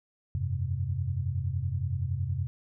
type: chord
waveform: sine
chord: F suspended second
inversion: none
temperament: equal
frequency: 87.31 / 98 / 130.81 Hz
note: F2 / G2 / C3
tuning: 0 / 0 / 0 cents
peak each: -32 dBFS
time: 0.35-2.47 s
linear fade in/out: 0 ms
effects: none